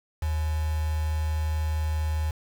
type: tone with quantisation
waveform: sine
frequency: 77.7 Hz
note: D#2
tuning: 2 cents flat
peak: -24 dBFS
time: 0.22-2.31 s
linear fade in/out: 5 ms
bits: 6
effects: none